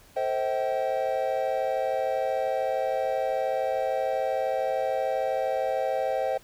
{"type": "tone cluster", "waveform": "triangle", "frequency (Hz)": [447.1, 526, 639, 772], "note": ["A4", "C5", "D#5", "G5"], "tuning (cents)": [28, 9, 46, -27], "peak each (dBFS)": [-35, -26, -28, -28], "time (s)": [0.16, 6.38], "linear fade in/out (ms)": 10, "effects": ["pink hiss -55 dBFS RMS until 6.43 s"]}